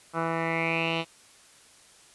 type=tone with low-pass filter sweep; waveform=10% pulse; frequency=164.81 Hz; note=E3; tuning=in tune; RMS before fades=-28 dBFS; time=0.13-1.05 s; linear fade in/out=50 ms; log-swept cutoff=1400 to 3300 Hz; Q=6.2; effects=white hiss -55 dBFS RMS until 2.14 s + resampled to 24000 Hz